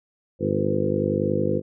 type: harmonic tone with a mistuned harmonic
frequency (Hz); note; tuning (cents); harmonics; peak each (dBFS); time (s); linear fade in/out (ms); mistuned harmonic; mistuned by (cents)
50.7; G#1; -41; 2 / 3 / 4 / 5 / 6 / 7 / 8 / 9 / 10; -30 / -29 / -28 / -31 / -30 / -27 / -32 / -30 / -27; 0.39-1.62; 50; 9; +28
effects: none